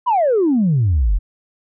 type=exponential sweep; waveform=sine; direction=down; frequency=1035 to 39.99 Hz; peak=-11 dBFS; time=0.06-1.19 s; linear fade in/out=20 ms; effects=tanh soft clip ceiling -9 dBFS